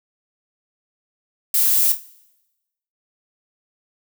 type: noise with echo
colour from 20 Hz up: violet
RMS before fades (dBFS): -17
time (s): 1.54-1.92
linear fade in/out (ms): 2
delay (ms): 26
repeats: 4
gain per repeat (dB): -8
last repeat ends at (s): 2.024
effects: noise-tail reverb RT60 1.0 s tail -21 dB re dry